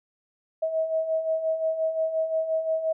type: beating tone pair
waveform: sine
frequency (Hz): 637 / 642.7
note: D#5 / E5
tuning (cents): +41 / -44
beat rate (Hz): 5.7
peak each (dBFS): -31 / -24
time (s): 0.62-2.93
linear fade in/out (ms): 10
effects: none